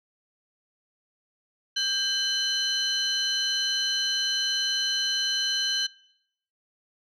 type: tone cluster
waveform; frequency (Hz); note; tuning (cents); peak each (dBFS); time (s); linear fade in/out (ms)
sine; 1588 / 3020 / 4119 / 5950; G6 / F#7 / C8 / F#8; +22 / +35 / -28 / +9; -32 / -26 / -27 / -34; 1.76-5.87; 10
effects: noise-tail reverb RT60 0.7 s tail -21 dB re dry + tanh soft clip ceiling -17 dBFS